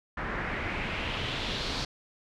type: noise with low-pass filter sweep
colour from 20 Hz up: pink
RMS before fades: -33 dBFS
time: 0.17-1.85 s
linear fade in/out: 5 ms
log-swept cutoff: 1600 to 4600 Hz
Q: 2.6
effects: none